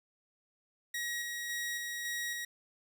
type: tone with tremolo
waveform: sawtooth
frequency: 1900 Hz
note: A#6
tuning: 33 cents sharp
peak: -31 dBFS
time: 0.94-2.45 s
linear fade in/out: 5 ms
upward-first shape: square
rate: 1.8 Hz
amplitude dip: 25%
effects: 12-bit